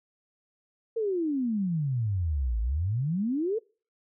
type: exponential two-way sweep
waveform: sine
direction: down then up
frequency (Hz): 467.8 to 53 to 467.8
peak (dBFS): -25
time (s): 0.96-3.59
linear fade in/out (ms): 10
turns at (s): 2.6
effects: noise-tail reverb RT60 0.4 s tail -26 dB re dry